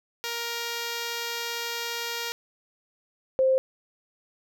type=tone pair in turn; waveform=5% pulse / sine; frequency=468.8 / 525.3 Hz; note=A#4 / C5; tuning=+10 / +7 cents; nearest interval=major second; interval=197 cents; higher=second; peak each=-18 dBFS; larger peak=neither; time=0.24-2.32 / 3.39-3.58 s; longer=first; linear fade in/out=0 ms; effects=none